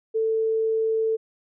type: tone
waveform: sine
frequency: 444.2 Hz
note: A4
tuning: 16 cents sharp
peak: -20 dBFS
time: 0.14-1.17 s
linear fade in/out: 20 ms
effects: none